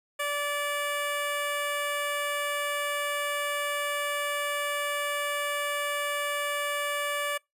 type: tone with notch filter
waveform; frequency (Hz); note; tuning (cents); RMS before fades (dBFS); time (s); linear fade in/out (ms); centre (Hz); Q
10% pulse; 580; D5; -22; -30; 0.19-7.38; 10; 4100; 1.8
effects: noise-tail reverb RT60 0.2 s tail -26 dB re dry + resampled to 32000 Hz